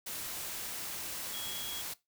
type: tone in noise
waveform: sine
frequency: 3322 Hz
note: G#7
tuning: in tune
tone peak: -41 dBFS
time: 1.33-1.82 s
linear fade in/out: 10 ms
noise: white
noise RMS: -40 dBFS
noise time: 0.06-1.94 s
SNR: -4 dB
effects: noise-tail reverb RT60 0.2 s tail -19 dB re dry